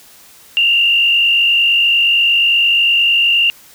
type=tone with frequency modulation; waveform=sine; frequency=2794 Hz; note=F7; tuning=in tune; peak=-9 dBFS; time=0.57-3.5 s; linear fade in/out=0 ms; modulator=48.6 Hz; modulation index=1.3; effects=white hiss -43 dBFS RMS until 3.74 s